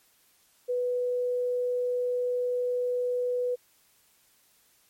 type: tone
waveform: sine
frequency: 493.9 Hz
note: B4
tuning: in tune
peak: -25 dBFS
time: 0.68-3.56 s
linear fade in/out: 20 ms
effects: white hiss -64 dBFS RMS until 4.89 s + MP3 64 kbps